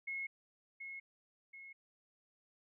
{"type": "tone with echo", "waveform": "sine", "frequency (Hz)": 2171, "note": "C#7", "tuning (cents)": -37, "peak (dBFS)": -38, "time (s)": [0.07, 0.27], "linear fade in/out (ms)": 10, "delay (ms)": 730, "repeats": 2, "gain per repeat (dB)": -6, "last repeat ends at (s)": 1.73, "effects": []}